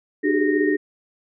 sine tone cluster, 300.1 / 376.4 / 402.8 / 418.1 / 1852 Hz, D4 / F#4 / G4 / G#4 / A#6, +38 / +30 / +47 / +12 / -12 cents, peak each -20 / -23 / -24 / -26 / -26 dBFS, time 0.23-0.77 s, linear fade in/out 20 ms, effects none

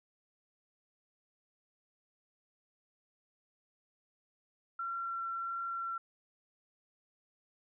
sine tone with vibrato, 1361 Hz, F6, 45 cents flat, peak -35 dBFS, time 4.79-5.98 s, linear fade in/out 5 ms, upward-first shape triangle, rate 1.5 Hz, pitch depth 9 cents each way, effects none

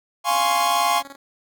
45% pulse chord, Db major seventh, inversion first, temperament equal, 698.5 / 830.6 / 1046.5 / 1108.7 Hz, F5 / Ab5 / C6 / Db6, 0 / 0 / 0 / 0 cents, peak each -23 dBFS, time 0.24-1.03 s, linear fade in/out 50 ms
10% pulse tone with tremolo, 277.2 Hz, C#4, in tune, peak -28 dBFS, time 0.3-1.16 s, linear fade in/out 10 ms, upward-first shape square, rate 20 Hz, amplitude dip 75%
effects none

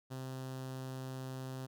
sawtooth tone with notch filter, 130.81 Hz, C3, in tune, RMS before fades -43 dBFS, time 0.1-1.67 s, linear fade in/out 20 ms, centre 2200 Hz, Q 1.9, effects none

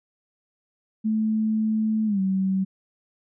sine tone with pitch glide, 218 to 190.88 Hz, A3 to G3, -16 to -46 cents, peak -20 dBFS, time 1.04-2.65 s, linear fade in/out 20 ms, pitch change -230 cents, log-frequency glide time 2.06-2.2 s, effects none

